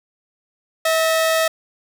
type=tone pair together; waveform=sawtooth; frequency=645.5 / 1820 Hz; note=E5 / A#6; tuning=-37 / -42 cents; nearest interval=octave + tritone; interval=1795 cents; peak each=-12 / -22 dBFS; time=0.85-1.48 s; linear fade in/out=5 ms; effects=none